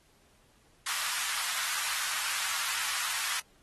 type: high-pass noise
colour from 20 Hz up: pink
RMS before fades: -33 dBFS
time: 0.86-3.4 s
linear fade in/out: 5 ms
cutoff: 1100 Hz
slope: 24 dB/octave
effects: pink hiss -65 dBFS RMS until 3.62 s + AAC 32 kbps